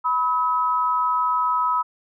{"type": "tone pair together", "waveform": "sine", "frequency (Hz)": [987.8, 1281.3], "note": ["B5", "E6"], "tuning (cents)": [0, -50], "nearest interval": "perfect fourth", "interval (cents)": 450, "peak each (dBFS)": -21, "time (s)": [0.04, 1.83], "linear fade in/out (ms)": 20, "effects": []}